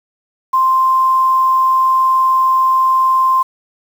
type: tone with quantisation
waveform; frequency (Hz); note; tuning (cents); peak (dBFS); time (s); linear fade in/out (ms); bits
sine; 1046.5; C6; 0; -9; 0.53-3.43; 10; 6
effects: none